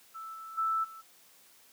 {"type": "tone with level steps", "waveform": "sine", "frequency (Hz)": 1320, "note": "E6", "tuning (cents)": 2, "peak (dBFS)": [-40, -42, -27, -45], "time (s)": [0.14, 1.02], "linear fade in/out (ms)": 20, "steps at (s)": [0.33, 0.57, 0.83], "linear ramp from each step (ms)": 20, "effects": ["white hiss -60 dBFS RMS until 1.72 s", "high-pass 150 Hz 12 dB/octave"]}